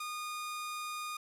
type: tone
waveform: sawtooth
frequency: 1224 Hz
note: D#6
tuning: 29 cents flat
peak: -34 dBFS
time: 0-1.17 s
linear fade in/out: 5 ms
effects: resampled to 32000 Hz + 10-bit